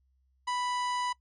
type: harmonic tone with a mistuned harmonic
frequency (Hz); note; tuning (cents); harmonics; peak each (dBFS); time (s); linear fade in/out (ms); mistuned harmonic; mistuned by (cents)
987.8; B5; 0; 1 / 2 / 3 / 4 / 5 / 6 / 7 / 9; -30 / -40 / -42 / -46 / -46 / -52 / -49 / -51; 0.47-1.13; 10; 6; +62
effects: noise-tail reverb RT60 0.1 s tail -22 dB re dry + added 65 Hz sine -67 dBFS peak until 1.2 s